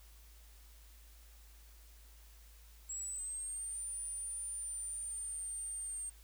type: linear two-way sweep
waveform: sine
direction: up then down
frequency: 7610 to 9397 to 8670 Hz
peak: -39 dBFS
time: 2.89-6.1 s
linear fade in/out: 10 ms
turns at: 3.99 s
effects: added 54 Hz sine -56 dBFS peak until 6.23 s + white hiss -64 dBFS RMS until 6.23 s